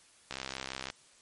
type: click train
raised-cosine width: 0.2 ms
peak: -19 dBFS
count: 40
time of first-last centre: 0.31-0.901 s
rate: 66 Hz
effects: white hiss -61 dBFS RMS until 1.21 s + MP3 48 kbps